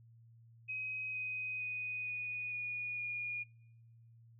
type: tone with pitch steps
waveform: sine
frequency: 2528 / 2509 / 2490 / 2472 / 2453 / 2435 Hz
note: D#7 / D#7 / D#7 / D#7 / D#7 / D#7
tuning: +27 / +14 / +1 / -12 / -25 / -38 cents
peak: -37 dBFS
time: 0.68-3.44 s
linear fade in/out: 20 ms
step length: 460 ms
effects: noise-tail reverb RT60 1.0 s tail -26 dB re dry + added 115 Hz sine -58 dBFS peak until 4.39 s